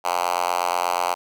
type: tone with high-pass filter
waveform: 5% pulse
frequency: 88.3 Hz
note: F2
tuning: 20 cents sharp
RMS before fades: -23 dBFS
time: 0.04-1.15 s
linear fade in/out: 20 ms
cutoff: 810 Hz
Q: 2.2
effects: none